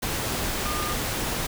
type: tone in noise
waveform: sine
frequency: 1212 Hz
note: D#6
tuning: 46 cents flat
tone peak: -31 dBFS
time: 0.65-0.94 s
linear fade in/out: 10 ms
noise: pink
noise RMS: -28 dBFS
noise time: 0.02-1.47 s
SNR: -6 dB
effects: none